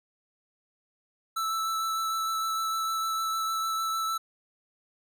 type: tone with vibrato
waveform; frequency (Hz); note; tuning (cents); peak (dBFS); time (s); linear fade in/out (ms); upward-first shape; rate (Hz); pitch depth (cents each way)
square; 1318.5; E6; 0; -28; 1.36-4.18; 10; sine; 6.6; 10
effects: none